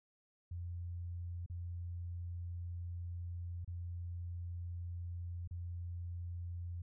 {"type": "tone with dropouts", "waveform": "sine", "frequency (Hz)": 87, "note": "F2", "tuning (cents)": -6, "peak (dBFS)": -40, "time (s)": [0.51, 6.82], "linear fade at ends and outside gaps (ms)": 5, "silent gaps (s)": [[1.462, 1.498], [3.647, 3.676], [5.476, 5.509]], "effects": []}